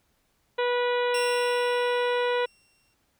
harmonic tone, 488.6 Hz, B4, 19 cents flat, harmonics 1 / 2 / 3 / 4 / 5 / 6 / 7 / 8, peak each -24 / -30 / -34 / -36 / -38 / -40 / -41 / -42 dBFS, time 0.58-2.46 s, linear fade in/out 10 ms
20% pulse tone with exponential decay, 2741 Hz, F7, 33 cents flat, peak -25 dBFS, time 1.14-2.94 s, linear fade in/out 5 ms, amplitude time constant 390 ms
effects pink hiss -70 dBFS RMS until 3.19 s

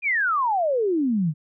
sine exponential sweep, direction down, 2489 to 144.3 Hz, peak -19 dBFS, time 0.02-1.34 s, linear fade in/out 50 ms, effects none

